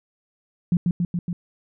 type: tone with echo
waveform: sine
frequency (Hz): 174.61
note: F3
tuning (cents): 0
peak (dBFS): -15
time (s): 0.72-0.77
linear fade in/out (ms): 2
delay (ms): 140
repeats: 4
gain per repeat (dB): -2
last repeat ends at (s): 1.33
effects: none